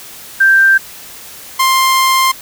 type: tone pair in turn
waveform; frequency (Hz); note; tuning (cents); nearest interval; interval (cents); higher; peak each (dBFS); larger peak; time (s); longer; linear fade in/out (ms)
sine / sawtooth; 1574 / 1052.5; G6 / C6; +7 / +10; perfect fifth; 697; first; -5; neither; 0.4-0.78 / 1.59-2.32; second; 10
effects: white hiss -33 dBFS RMS until 2.41 s